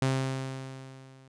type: tone with level ramp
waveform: sawtooth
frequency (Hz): 132.6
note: C3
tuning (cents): +23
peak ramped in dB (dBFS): -19 to -49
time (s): 0.02-1.28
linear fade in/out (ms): 2
effects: resampled to 22050 Hz